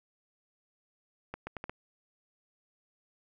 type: accelerating click train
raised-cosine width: 0.5 ms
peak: -23 dBFS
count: 5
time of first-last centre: 1.34-1.695 s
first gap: 130 ms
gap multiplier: 0.75
effects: none